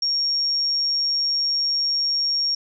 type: tone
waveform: sine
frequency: 5550 Hz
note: F8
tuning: 12 cents flat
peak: -19 dBFS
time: 0.02-2.55 s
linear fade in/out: 5 ms
effects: none